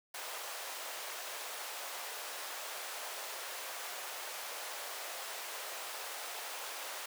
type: high-pass noise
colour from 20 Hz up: pink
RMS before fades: -43 dBFS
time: 0.14-7.06 s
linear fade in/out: 5 ms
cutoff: 540 Hz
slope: 24 dB/octave
effects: none